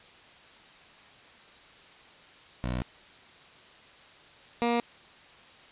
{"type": "tone pair in turn", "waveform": "15% pulse", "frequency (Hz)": [61.74, 236.6], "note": ["B1", "A#3"], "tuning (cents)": [0, 26], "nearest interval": "octave + major seventh", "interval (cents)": 2326, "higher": "second", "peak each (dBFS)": [-23, -18], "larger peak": "second", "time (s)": [[2.64, 2.82], [4.62, 4.8]], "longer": "neither", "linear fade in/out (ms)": 0, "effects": ["white hiss -53 dBFS RMS until 5.71 s", "resampled to 8000 Hz"]}